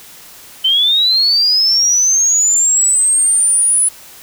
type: linear sweep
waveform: sine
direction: up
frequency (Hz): 3046 to 10090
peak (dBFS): -9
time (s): 0.64-3.89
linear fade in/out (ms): 10
effects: white hiss -38 dBFS RMS until 4.22 s